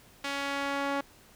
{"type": "tone with band-pass filter sweep", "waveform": "sawtooth", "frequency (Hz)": 279.7, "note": "C#4", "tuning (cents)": 16, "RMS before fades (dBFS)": -32, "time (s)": [0.24, 1.01], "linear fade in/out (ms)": 5, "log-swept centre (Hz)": [2700, 1000], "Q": 0.71, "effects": ["pink hiss -57 dBFS RMS until 1.35 s"]}